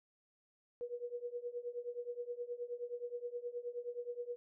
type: tone with tremolo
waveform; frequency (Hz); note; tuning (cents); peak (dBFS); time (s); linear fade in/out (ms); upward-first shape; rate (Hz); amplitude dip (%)
sine; 483.2; B4; -38; -36; 0.81-4.36; 0; triangle; 9.5; 95
effects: none